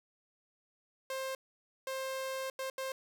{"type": "tone bursts at uneven times", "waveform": "sawtooth", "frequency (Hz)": 529, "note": "C5", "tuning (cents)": 19, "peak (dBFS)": -32, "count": 4, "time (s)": [[1.1, 1.35], [1.87, 2.5], [2.59, 2.7], [2.78, 2.92]], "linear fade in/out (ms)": 2, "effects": []}